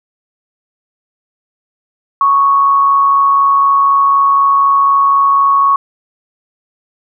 sine tone with amplitude modulation, 1108.7 Hz, C#6, in tune, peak -5 dBFS, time 2.21-5.76 s, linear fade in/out 2 ms, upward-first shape sine, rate 144 Hz, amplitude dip 35%, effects none

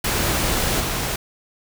pink noise with level steps, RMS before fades -21 / -24 dBFS, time 0.04-1.16 s, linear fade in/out 5 ms, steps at 0.8 s, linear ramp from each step 5 ms, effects none

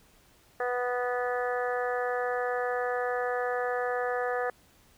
harmonic tone with a mistuned harmonic, 246.9 Hz, B3, in tune, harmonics 2 / 3 / 4 / 5 / 6 / 7 / 8, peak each -30 / -33 / -44 / -37 / -41 / -36 / -46 dBFS, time 0.6-4.5 s, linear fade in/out 2 ms, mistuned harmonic 8, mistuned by -23 cents, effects pink hiss -61 dBFS RMS until 4.97 s

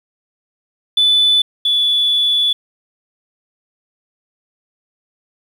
sine tone pair in turn, 3490 / 3444 Hz, A7 / A7, -15 / -38 cents, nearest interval unison, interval 23 cents, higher first, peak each -8 / -11 dBFS, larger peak first, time 0.97-1.42 / 1.65-2.53 s, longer second, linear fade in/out 5 ms, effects tanh soft clip ceiling -6 dBFS + 7-bit

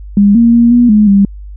sine tone with pitch steps, 202.3 / 233.2 / 235.2 / 241.4 / 211.2 / 198.7 Hz, G#3 / A#3 / A#3 / B3 / G#3 / G3, -45 / +1 / +16 / -39 / +29 / +24 cents, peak -3 dBFS, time 0.17-1.25 s, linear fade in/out 2 ms, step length 180 ms, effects added 50 Hz sine -25 dBFS peak until 1.56 s

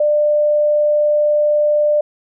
sine tone, 596 Hz, D5, 25 cents sharp, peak -11 dBFS, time 0-2.01 s, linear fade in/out 5 ms, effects none

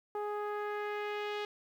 sawtooth tone with low-pass filter sweep, 416.1 Hz, G#4, 3 cents sharp, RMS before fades -37 dBFS, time 0.15-1.45 s, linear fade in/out 2 ms, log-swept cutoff 1000 to 3400 Hz, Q 1.6, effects 11-bit

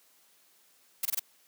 blue noise bursts, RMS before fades -29 dBFS, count 4, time 1.03-1.195 s, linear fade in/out 5 ms, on 24 ms, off 23 ms, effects white hiss -64 dBFS RMS until 1.47 s + high-pass 200 Hz 12 dB/octave

